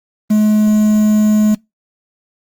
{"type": "tone with quantisation", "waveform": "triangle", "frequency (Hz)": 212.9, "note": "G#3", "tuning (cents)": 43, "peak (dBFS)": -6, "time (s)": [0.3, 1.55], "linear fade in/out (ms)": 10, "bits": 5, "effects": ["noise-tail reverb RT60 0.2 s tail -25 dB re dry", "Opus 32 kbps"]}